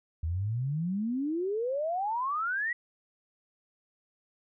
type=exponential sweep; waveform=sine; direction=up; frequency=77.1 to 1965 Hz; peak=-28 dBFS; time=0.23-2.73 s; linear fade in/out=5 ms; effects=none